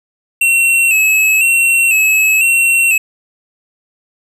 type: tone with vibrato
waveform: square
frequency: 2651 Hz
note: E7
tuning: 9 cents sharp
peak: -9 dBFS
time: 0.41-2.98 s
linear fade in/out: 5 ms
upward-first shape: square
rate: 1 Hz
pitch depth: 46 cents each way
effects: none